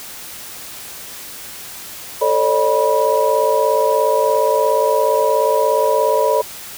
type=tone cluster; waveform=sine; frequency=440.6 / 544 / 601 / 976 Hz; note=A4 / C#5 / D5 / B5; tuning=+2 / -33 / +40 / -21 cents; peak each=-18 dBFS; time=2.21-6.42 s; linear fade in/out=10 ms; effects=white hiss -33 dBFS RMS until 6.77 s